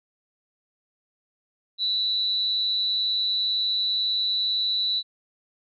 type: tone with amplitude modulation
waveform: sine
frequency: 3951 Hz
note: B7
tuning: in tune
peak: -19 dBFS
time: 1.78-5.03 s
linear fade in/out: 50 ms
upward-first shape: sine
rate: 208 Hz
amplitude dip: 60%
effects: none

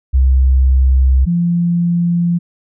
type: tone pair in turn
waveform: sine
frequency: 65.41 / 172.47 Hz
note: C2 / F3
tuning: 0 / -21 cents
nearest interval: octave + perfect fourth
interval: 1679 cents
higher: second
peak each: -7 / -11 dBFS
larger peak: first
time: 0.13-1.26 / 1.26-2.39 s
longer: neither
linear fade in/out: 20 ms
effects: none

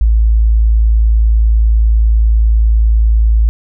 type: tone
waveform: sine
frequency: 55 Hz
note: A1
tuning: in tune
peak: -6 dBFS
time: 0.01-3.49 s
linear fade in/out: 0 ms
effects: none

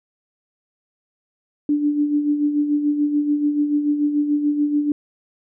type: tone with tremolo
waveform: sine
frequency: 293.7 Hz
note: D4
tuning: in tune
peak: -14 dBFS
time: 1.69-4.92 s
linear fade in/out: 2 ms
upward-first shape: sine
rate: 6.9 Hz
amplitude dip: 55%
effects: none

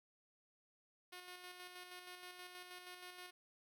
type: tone with tremolo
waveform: 5% pulse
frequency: 360 Hz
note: F#4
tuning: 47 cents flat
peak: -39 dBFS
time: 1.12-3.31 s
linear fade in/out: 10 ms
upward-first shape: square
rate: 6.3 Hz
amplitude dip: 40%
effects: none

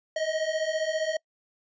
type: beating tone pair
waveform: square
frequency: 621 / 636 Hz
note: D#5 / D#5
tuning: -3 / +38 cents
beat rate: 15 Hz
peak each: -31 / -29 dBFS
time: 0.16-1.17 s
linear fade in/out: 5 ms
effects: noise-tail reverb RT60 0.1 s tail -26 dB re dry + resampled to 16000 Hz

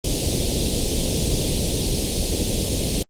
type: band-stop noise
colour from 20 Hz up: pink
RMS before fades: -21 dBFS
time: 0.04-3.03 s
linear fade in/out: 5 ms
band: 560 to 3200 Hz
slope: 24 dB/octave
effects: low-pass 10000 Hz 12 dB/octave + Opus 32 kbps

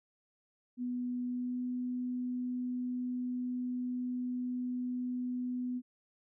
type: tone with pitch glide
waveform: sine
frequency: 246.9 to 249 Hz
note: B3 to B3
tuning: 0 to +14 cents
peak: -33 dBFS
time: 0.77-5.82 s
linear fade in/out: 50 ms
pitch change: +14 cents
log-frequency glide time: 1.26-1.63 s
effects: none

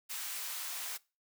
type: noise with high-pass filter sweep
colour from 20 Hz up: white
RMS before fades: -40 dBFS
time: 0.09-0.98 s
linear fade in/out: 20 ms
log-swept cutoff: 1200 to 730 Hz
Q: 0.77
effects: noise-tail reverb RT60 0.3 s tail -22 dB re dry

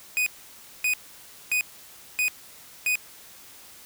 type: tone bursts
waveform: 45% pulse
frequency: 2489 Hz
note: D#7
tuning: in tune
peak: -21 dBFS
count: 5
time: 0.17-2.955 s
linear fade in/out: 0 ms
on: 93 ms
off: 580 ms
effects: white hiss -48 dBFS RMS until 3.85 s

